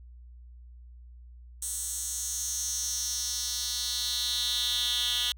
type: tone with high-pass filter sweep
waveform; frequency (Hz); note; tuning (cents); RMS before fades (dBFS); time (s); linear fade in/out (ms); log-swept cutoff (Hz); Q
10% pulse; 244.2; B3; -19; -31; 1.62-5.32; 2; 8100 to 3100; 3.6
effects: added 60 Hz sine -46 dBFS peak until 5.37 s